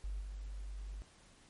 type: tone with level steps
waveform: sine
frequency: 49.18 Hz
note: G1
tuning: 6 cents sharp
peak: -37 / -41 dBFS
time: 0.04-1.02 s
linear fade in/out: 0 ms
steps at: 0.2 s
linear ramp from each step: 20 ms
effects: pink hiss -63 dBFS RMS until 1.49 s + MP3 48 kbps